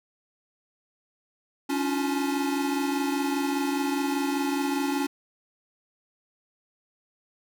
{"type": "tone cluster", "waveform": "square", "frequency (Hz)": [279.5, 304.5, 353.4, 855], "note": ["C#4", "D#4", "F4", "A5"], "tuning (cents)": [14, -37, 21, -50], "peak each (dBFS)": [-27, -36, -33, -36], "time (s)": [1.69, 5.07], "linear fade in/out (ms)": 10, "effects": []}